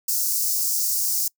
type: high-pass noise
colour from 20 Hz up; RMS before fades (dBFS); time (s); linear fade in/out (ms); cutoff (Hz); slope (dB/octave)
white; -23; 0.08-1.28; 5; 4900; 48
effects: noise-tail reverb RT60 0.1 s tail -25 dB re dry